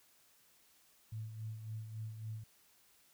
sine tone with tremolo, 110 Hz, A2, in tune, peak -39 dBFS, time 1.12-2.44 s, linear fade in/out 5 ms, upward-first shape sine, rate 3.6 Hz, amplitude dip 55%, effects white hiss -68 dBFS RMS until 3.13 s

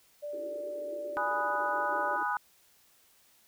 sine tone, 587.3 Hz, D5, in tune, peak -35 dBFS, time 0.22-2.17 s, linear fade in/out 20 ms
pink band-pass noise, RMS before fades -46 dBFS, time 0.33-2.23 s, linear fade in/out 0 ms, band 300 to 450 Hz, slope 96 dB/octave
sine chord, G# minor seventh, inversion none, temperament equal, 830.6 / 987.8 / 1244.5 / 1480 Hz, G#5 / B5 / D#6 / F#6, 0 / 0 / 0 / 0 cents, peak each -34 dBFS, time 1.17-2.37 s, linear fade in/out 0 ms
effects white hiss -64 dBFS RMS until 3.47 s

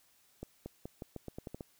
accelerating click train, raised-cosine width 2 ms, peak -28 dBFS, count 10, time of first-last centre 0.43-1.608 s, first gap 230 ms, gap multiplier 0.85, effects white hiss -68 dBFS RMS until 1.79 s

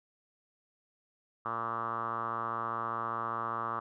5% pulse tone with low-pass filter, 115 Hz, A#2, 23 cents flat, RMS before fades -35 dBFS, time 1.45-3.8 s, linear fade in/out 10 ms, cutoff 1200 Hz, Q 7.7, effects none

